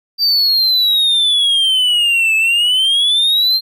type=exponential two-way sweep; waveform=triangle; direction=down then up; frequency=4691 to 2602 to 4208 Hz; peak=-9 dBFS; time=0.18-3.61 s; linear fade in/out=50 ms; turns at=2.36 s; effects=none